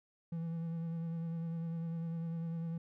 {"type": "tone with vibrato", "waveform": "triangle", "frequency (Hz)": 165.8, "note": "E3", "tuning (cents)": 10, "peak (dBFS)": -34, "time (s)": [0.32, 2.78], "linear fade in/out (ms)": 5, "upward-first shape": "sine", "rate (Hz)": 10, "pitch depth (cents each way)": 26, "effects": []}